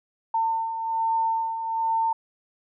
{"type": "beating tone pair", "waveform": "sine", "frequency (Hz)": [901, 902.2], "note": ["A5", "A5"], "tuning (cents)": [41, 43], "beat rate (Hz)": 1.2, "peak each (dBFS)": [-31, -23], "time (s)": [0.34, 2.13], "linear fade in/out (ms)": 5, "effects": []}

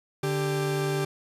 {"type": "tone pair together", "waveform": "40% pulse", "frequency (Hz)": [146.83, 393.2], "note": ["D3", "G4"], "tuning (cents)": [0, 5], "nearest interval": "octave + perfect fourth", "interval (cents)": 1705, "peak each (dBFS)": -27, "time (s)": [0.23, 1.05], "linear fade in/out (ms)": 5, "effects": ["resampled to 32000 Hz"]}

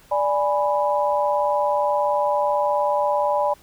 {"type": "chord", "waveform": "sine", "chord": "G# diminished", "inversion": "second", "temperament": "equal", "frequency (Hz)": [587.3, 830.6, 987.8], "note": ["D5", "G#5", "B5"], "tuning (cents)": [0, 0, 0], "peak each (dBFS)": [-21, -23, -23], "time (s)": [0.11, 3.54], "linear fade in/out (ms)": 10, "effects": ["pink hiss -52 dBFS RMS until 3.62 s"]}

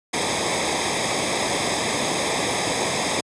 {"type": "noise with comb filter", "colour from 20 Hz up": "pink", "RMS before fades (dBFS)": -23, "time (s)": [0.13, 3.21], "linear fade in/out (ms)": 10, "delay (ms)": 0.69, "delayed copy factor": -0.75, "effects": ["high-pass 100 Hz 12 dB/octave", "resampled to 22050 Hz"]}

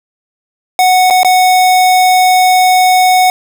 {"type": "tone with dropouts", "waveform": "square", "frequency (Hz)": 738, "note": "F#5", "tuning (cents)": -5, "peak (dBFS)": -6, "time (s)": [0.79, 3.3], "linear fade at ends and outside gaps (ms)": 1, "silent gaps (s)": [[1.101, 1.107], [1.232, 1.247]], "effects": []}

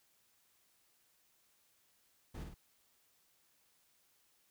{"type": "noise with echo", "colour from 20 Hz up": "brown", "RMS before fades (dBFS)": -44, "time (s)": [2.34, 2.44], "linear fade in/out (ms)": 10, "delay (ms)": 52, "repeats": 2, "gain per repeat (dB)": -4, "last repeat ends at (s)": 2.544, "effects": ["white hiss -73 dBFS RMS until 4.5 s"]}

